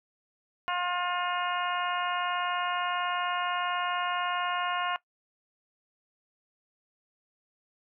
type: harmonic tone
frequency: 355.7 Hz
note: F4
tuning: 32 cents sharp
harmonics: 2 / 3 / 4 / 5 / 6 / 7 / 8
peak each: -34 / -31 / -34 / -40 / -42 / -43 / -38 dBFS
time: 0.68-4.96 s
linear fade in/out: 0 ms
effects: noise-tail reverb RT60 0.1 s tail -19 dB re dry